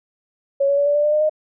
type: tone with pitch steps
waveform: sine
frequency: 554.4 / 562.8 / 571.3 / 579.9 / 588.7 / 597.6 / 606.7 / 615.9 Hz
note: C#5 / C#5 / D5 / D5 / D5 / D5 / D#5 / D#5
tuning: 0 / +26 / -48 / -22 / +4 / +30 / -44 / -18 cents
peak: -14 dBFS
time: 0.6-1.296 s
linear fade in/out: 10 ms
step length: 87 ms
effects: none